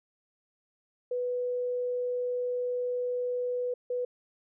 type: tone bursts at uneven times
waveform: sine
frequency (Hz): 493.9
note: B4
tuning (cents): 0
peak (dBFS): -28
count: 2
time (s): 1.11-3.74 / 3.9-4.05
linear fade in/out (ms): 5
effects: none